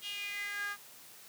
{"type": "tone with high-pass filter sweep", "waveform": "sawtooth", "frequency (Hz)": 407.5, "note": "G#4", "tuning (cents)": -33, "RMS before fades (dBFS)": -39, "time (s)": [0.01, 0.77], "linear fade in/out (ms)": 50, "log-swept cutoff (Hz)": [3100, 1400], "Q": 7, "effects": ["white hiss -54 dBFS RMS until 1.28 s", "high-pass 100 Hz 12 dB/octave"]}